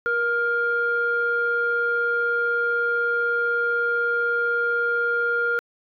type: tone pair together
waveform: sine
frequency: 474 / 1406 Hz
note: A#4 / F6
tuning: +29 / +11 cents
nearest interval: octave + perfect fifth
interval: 1882 cents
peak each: -25 / -20 dBFS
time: 0.06-5.59 s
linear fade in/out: 0 ms
effects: tanh soft clip ceiling -13 dBFS